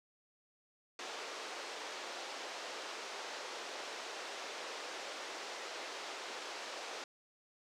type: band-pass noise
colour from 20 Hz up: pink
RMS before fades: -45 dBFS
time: 0.99-7.04 s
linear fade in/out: 2 ms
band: 400 to 6400 Hz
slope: 24 dB/octave
effects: none